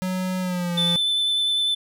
square tone with pitch glide, 185 to 172.61 Hz, F#3 to F3, 0 to -20 cents, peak -24 dBFS, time 0.02-0.96 s, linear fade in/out 0 ms, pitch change -120 cents, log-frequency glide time 0.4-0.75 s
triangle tone with vibrato, 3520 Hz, A7, in tune, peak -18 dBFS, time 0.77-1.75 s, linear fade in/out 10 ms, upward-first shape sine, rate 10 Hz, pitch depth 11 cents each way
effects none

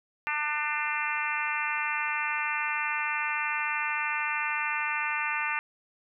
harmonic tone, 298.9 Hz, D4, 31 cents sharp, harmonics 3 / 4 / 5 / 6 / 7 / 8 / 9, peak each -35 / -35 / -35 / -35 / -35 / -35 / -35 dBFS, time 0.27-5.59 s, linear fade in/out 0 ms, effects none

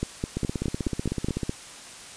two click trains, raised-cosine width 3 ms, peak -13 / -14 dBFS, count 8 / 18, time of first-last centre 0.03-1.494 / 0.37-1.433 s, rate 4.78 / 16 Hz, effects white hiss -43 dBFS RMS until 2.16 s + resampled to 22050 Hz

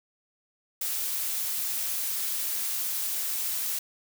blue noise with amplitude modulation, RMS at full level -29 dBFS, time 0.81-3.79 s, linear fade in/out 5 ms, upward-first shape sine, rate 241 Hz, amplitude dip 25%, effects none

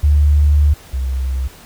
sine tone pair in turn, 73.4 / 65.39 Hz, D2 / C2, 0 / 0 cents, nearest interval major second, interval 200 cents, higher first, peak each -8 / -16 dBFS, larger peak first, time 0.03-0.74 / 0.93-1.48 s, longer first, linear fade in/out 10 ms, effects pink hiss -41 dBFS RMS until 1.65 s

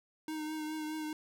square tone with vibrato, 309.7 Hz, D#4, 8 cents flat, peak -37 dBFS, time 0.28-1.13 s, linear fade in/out 2 ms, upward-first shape triangle, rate 4.8 Hz, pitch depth 28 cents each way, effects none

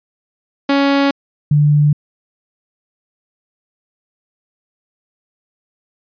sawtooth / sine tone pair in turn, 278.9 / 147.74 Hz, C#4 / D3, +11 / +11 cents, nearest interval major seventh, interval 1100 cents, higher first, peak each -7 / -8 dBFS, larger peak first, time 0.69-1.11 / 1.51-1.93 s, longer neither, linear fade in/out 5 ms, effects resampled to 11025 Hz

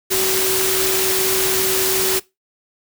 sine tone in noise, 378.9 Hz, F#4, 41 cents sharp, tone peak -21 dBFS, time 0.1-2.2 s, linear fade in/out 20 ms, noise white, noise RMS -19 dBFS, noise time 0.1-2.2 s, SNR -5 dB, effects noise-tail reverb RT60 0.2 s tail -20 dB re dry

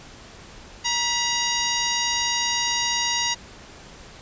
harmonic tone with a mistuned harmonic, 948 Hz, A#5, 29 cents sharp, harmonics 1 / 2 / 3 / 4 / 5 / 6 / 7, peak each -29 / -29 / -29 / -29 / -29 / -29 / -29 dBFS, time 0.84-3.35 s, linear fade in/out 20 ms, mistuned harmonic 2, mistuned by +64 cents, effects pink hiss -44 dBFS RMS until 4.21 s + resampled to 16000 Hz

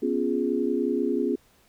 sine chord, C# dominant seventh, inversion third, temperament equal, 246.9 / 277.2 / 349.2 / 415.3 Hz, B3 / C#4 / E#4 / G#4, 0 / 0 / 0 / 0 cents, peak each -28 dBFS, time 0.02-1.36 s, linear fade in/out 10 ms, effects pink hiss -61 dBFS RMS until 1.68 s

